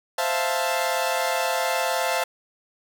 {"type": "chord", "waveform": "sawtooth", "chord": "F major seventh", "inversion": "second", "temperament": "equal", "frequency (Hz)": [523.3, 659.3, 698.5, 880], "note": ["C5", "E5", "F5", "A5"], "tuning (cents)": [0, 0, 0, 0], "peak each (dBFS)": -24, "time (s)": [0.18, 2.24], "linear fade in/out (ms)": 5, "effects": []}